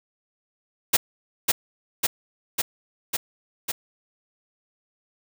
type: noise with echo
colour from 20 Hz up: white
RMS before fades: -17 dBFS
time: 0.93-0.97 s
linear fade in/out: 10 ms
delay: 550 ms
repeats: 5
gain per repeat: -2 dB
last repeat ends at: 3.72 s
effects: none